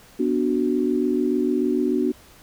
sine chord, B minor, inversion none, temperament equal, 246.9 / 293.7 / 370 Hz, B3 / D4 / F#4, 0 / 0 / 0 cents, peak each -23 dBFS, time 0.19-2.12 s, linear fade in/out 10 ms, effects pink hiss -50 dBFS RMS until 2.42 s

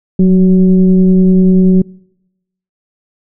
sine tone with frequency modulation, 184.8 Hz, F#3, 2 cents flat, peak -4 dBFS, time 0.19-1.82 s, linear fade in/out 5 ms, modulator 190 Hz, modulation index 0.59, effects noise-tail reverb RT60 0.9 s tail -26 dB re dry

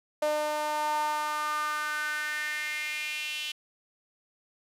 sawtooth tone with high-pass filter sweep, 301.7 Hz, D4, 47 cents sharp, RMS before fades -31 dBFS, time 0.22-3.52 s, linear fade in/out 5 ms, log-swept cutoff 630 to 3000 Hz, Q 5.1, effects resampled to 32000 Hz

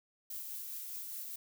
violet noise with tremolo, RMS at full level -42 dBFS, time 0.3-1.36 s, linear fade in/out 5 ms, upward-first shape sine, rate 4.9 Hz, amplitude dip 25%, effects none

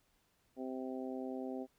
harmonic tone, 130 Hz, C3, 11 cents flat, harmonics 2 / 3 / 4 / 5 / 6, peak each -41 / -45 / -47 / -49 / -51 dBFS, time 0.56-1.67 s, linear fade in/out 50 ms, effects pink hiss -75 dBFS RMS until 1.78 s

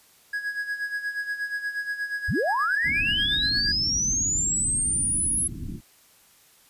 triangle tone with tremolo, 1661.2 Hz, G#6, in tune, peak -23 dBFS, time 0.33-3.72 s, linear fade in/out 5 ms, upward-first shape sine, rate 8.4 Hz, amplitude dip 70%
sine linear sweep, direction up, 38.89 to 10890 Hz, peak -22 dBFS, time 2.28-5.48 s, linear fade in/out 10 ms
pink low-pass noise, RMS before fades -34 dBFS, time 2.83-5.81 s, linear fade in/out 50 ms, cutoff 320 Hz, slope 48 dB/octave
effects white hiss -57 dBFS RMS until 6.69 s + resampled to 32000 Hz

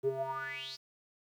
square tone with band-pass filter sweep, 133.2 Hz, C3, 31 cents sharp, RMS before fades -37 dBFS, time 0.03-0.77 s, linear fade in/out 20 ms, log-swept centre 350 to 5100 Hz, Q 8.9, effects 11-bit

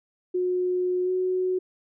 sine tone with pitch glide, 362.9 to 369 Hz, F#4 to F#4, -34 to -5 cents, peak -22 dBFS, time 0.34-1.59 s, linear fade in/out 10 ms, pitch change +29 cents, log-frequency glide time 1.04-1.1 s, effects none

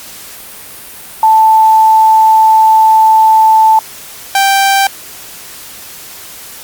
sine / sawtooth tone pair in turn, 880 / 784 Hz, A5 / G5, 0 / 0 cents, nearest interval major second, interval 200 cents, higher first, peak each -3 dBFS, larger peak neither, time 1.23-3.79 / 4.35-4.87 s, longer first, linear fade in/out 2 ms, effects white hiss -30 dBFS RMS until 6.63 s + Opus 48 kbps

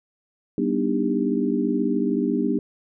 sine tone cluster, 194.9 / 242.6 / 296.7 / 315.4 / 397.9 Hz, G3 / B3 / D4 / D#4 / G4, -10 / -31 / +18 / +24 / +26 cents, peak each -27 / -24 / -25 / -30 / -27 dBFS, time 0.58-2.59 s, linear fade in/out 2 ms, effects none

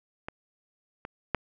clicks, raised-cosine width 0.5 ms, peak -20 / -22 / -10 dBFS, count 3, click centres 0.285 / 1.051 / 1.347 s, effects none

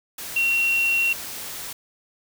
sine tone in noise, 2737 Hz, F7, 36 cents flat, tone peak -18 dBFS, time 0.36-1.13 s, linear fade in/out 5 ms, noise white, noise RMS -34 dBFS, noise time 0.18-1.73 s, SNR +13 dB, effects none

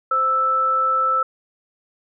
sine tone pair together, 521.4 / 1318.5 Hz, C5 / E6, -6 / 0 cents, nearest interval octave + major third, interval 1606 cents, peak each -28 / -16 dBFS, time 0.11-1.23 s, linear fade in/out 5 ms, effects none

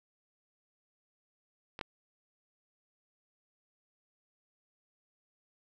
clicks, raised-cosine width 0.3 ms, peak -26 / -19 dBFS, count 2, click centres 1.791 / 1.812 s, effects none

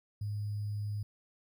sine tone with sample-and-hold, 103.83 Hz, G#2, in tune, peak -33 dBFS, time 0.21-1.03 s, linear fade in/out 5 ms, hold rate 4900 Hz, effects none

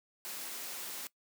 white high-pass noise, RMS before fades -42 dBFS, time 0.25-1.07 s, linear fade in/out 0 ms, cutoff 200 Hz, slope 24 dB/octave, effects noise-tail reverb RT60 0.1 s tail -20 dB re dry

